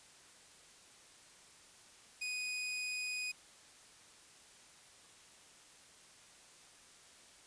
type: tone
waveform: sawtooth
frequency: 2489 Hz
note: D#7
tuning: in tune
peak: -34 dBFS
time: 2.21-3.32 s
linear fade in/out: 10 ms
effects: white hiss -60 dBFS RMS until 7.46 s + resampled to 22050 Hz

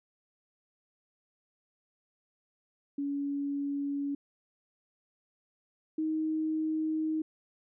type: tone pair in turn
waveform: sine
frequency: 282.7 / 314 Hz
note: C#4 / D#4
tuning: +34 / +16 cents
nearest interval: major second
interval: 182 cents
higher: second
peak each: -30 / -28 dBFS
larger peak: second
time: 2.98-4.15 / 5.98-7.22 s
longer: second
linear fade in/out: 5 ms
effects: none

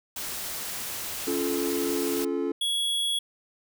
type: noise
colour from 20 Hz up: white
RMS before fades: -34 dBFS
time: 0.16-2.25 s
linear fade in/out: 5 ms
type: chord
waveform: triangle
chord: Db augmented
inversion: none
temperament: just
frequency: 277.2 / 346.5 / 433.1 Hz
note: Db4 / F4 / A4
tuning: 0 / -14 / -27 cents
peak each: -28 dBFS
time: 1.27-2.52 s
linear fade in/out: 5 ms
type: tone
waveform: square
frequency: 3348 Hz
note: G#7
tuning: 13 cents sharp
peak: -25 dBFS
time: 2.61-3.19 s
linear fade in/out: 5 ms
effects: none

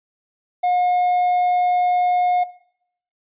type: tone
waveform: triangle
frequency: 719 Hz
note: F#5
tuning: 50 cents flat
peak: -14 dBFS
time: 0.63-2.44 s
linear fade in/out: 10 ms
effects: noise-tail reverb RT60 0.7 s tail -18 dB re dry + resampled to 8000 Hz

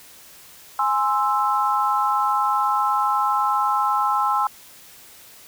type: chord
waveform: sine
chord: Ab augmented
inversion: none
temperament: equal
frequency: 830.6 / 1046.5 / 1318.5 Hz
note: Ab5 / C6 / E6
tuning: 0 / 0 / 0 cents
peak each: -22 dBFS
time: 0.79-4.47 s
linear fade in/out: 2 ms
effects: white hiss -46 dBFS RMS until 5.47 s

